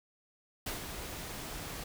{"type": "noise with ADSR envelope", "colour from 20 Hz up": "pink", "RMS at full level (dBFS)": -36, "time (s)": [0.66, 1.84], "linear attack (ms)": 6, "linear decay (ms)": 130, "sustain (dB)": -6, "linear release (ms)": 6, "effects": []}